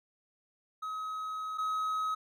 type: tone pair in turn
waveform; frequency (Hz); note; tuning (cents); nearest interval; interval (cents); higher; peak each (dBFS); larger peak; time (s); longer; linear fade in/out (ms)
triangle; 1273 / 1273; D#6 / D#6; +39 / +39; unison; 0; neither; -33 / -28; second; 0.82-1.58 / 1.58-2.15; first; 10
effects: none